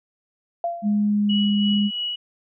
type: tone with exponential decay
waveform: sine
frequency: 686 Hz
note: F5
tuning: 31 cents flat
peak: -19 dBFS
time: 0.64-1.1 s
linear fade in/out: 2 ms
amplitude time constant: 99 ms
type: tone with pitch glide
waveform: sine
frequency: 207.7 to 205.4 Hz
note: G#3 to G#3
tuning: 0 to -19 cents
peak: -17 dBFS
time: 0.82-1.91 s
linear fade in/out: 50 ms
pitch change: -19 cents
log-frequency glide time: 1.09-1.35 s
type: tone with tremolo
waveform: sine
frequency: 2926 Hz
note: F#7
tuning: 20 cents flat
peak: -23 dBFS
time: 1.29-2.16 s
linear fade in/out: 10 ms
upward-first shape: sine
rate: 3 Hz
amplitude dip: 45%
effects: none